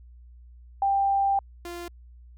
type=tone pair in turn; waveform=sine / sawtooth; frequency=790 / 347 Hz; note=G5 / F4; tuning=+13 / -11 cents; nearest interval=octave + major second; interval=1424 cents; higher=first; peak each=-20 / -31 dBFS; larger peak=first; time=0.82-1.39 / 1.65-1.88 s; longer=first; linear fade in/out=2 ms; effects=added 60 Hz sine -46 dBFS peak until 2.37 s